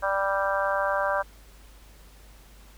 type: harmonic tone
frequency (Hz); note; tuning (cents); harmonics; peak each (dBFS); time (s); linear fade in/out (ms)
196; G3; 0; 3 / 4 / 5 / 6 / 7 / 8; -27 / -32 / -30 / -31 / -34 / -30; 0.02-1.23; 20
effects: added 50 Hz sine -49 dBFS peak until 2.77 s + pink hiss -55 dBFS RMS until 2.77 s